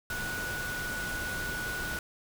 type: tone in noise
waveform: sine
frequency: 1469 Hz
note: F#6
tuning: 13 cents flat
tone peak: -34 dBFS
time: 0.1-1.99 s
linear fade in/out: 2 ms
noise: pink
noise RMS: -38 dBFS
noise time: 0.1-1.99 s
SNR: +1 dB
effects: none